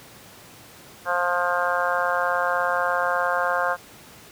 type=harmonic tone; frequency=176.6 Hz; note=F3; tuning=20 cents sharp; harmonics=3 / 4 / 5 / 6 / 7 / 8 / 9; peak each=-27 / -27 / -31 / -27 / -30 / -28 / -28 dBFS; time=1.05-3.77 s; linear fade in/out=50 ms; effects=pink hiss -46 dBFS RMS until 4.31 s + high-pass 100 Hz 12 dB/octave